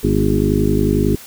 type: harmonic tone with a mistuned harmonic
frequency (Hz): 51.1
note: G#1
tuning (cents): -27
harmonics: 1 / 2 / 3 / 4 / 5 / 6 / 7 / 8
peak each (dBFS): -21 / -21 / -21 / -21 / -21 / -21 / -21 / -21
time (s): 0.03-1.16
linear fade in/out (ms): 10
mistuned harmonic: 5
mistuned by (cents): -54
effects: white hiss -38 dBFS RMS until 1.26 s